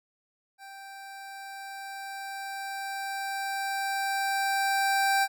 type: tone with level ramp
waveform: 25% pulse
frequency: 784 Hz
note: G5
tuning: in tune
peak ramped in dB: -40 to -18 dBFS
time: 0.58-5.28 s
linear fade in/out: 50 ms
effects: none